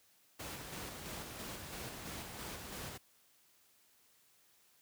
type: noise with tremolo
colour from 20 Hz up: pink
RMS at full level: -44 dBFS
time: 0.39-2.98 s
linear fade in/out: 10 ms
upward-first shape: square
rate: 3 Hz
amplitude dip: 30%
effects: white hiss -69 dBFS RMS until 4.81 s + high-pass 60 Hz 12 dB/octave

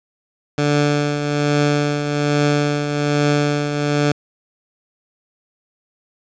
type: tone with tremolo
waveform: 15% pulse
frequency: 146.3 Hz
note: D3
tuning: 6 cents flat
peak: -7 dBFS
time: 0.58-4.12 s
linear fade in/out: 2 ms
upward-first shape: triangle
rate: 1.2 Hz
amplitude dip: 55%
effects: resampled to 16000 Hz + 8-bit

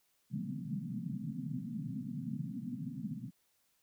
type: band-pass noise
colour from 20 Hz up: white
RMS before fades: -40 dBFS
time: 0.3-3.31 s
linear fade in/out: 50 ms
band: 120 to 260 Hz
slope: 96 dB/octave
effects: white hiss -75 dBFS RMS until 3.82 s

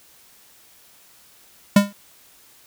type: tone with exponential decay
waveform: square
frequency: 202 Hz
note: G#3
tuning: 48 cents flat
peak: -7 dBFS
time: 1.76-1.93 s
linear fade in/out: 5 ms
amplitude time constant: 36 ms
effects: white hiss -52 dBFS RMS until 2.66 s

